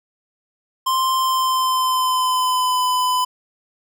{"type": "tone with pitch glide", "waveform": "square", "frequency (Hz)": [1046.5, 1006.2], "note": ["C6", "B5"], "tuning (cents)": [0, 32], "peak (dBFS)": -17, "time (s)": [0.86, 3.25], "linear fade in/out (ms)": 10, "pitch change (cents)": -68, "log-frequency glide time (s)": [1.17, 2.81], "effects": []}